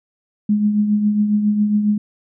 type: tone with tremolo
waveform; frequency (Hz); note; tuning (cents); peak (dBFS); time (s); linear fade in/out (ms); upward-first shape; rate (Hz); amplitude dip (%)
sine; 209.1; G#3; +12; -11; 0.49-1.98; 5; triangle; 7.3; 55
effects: none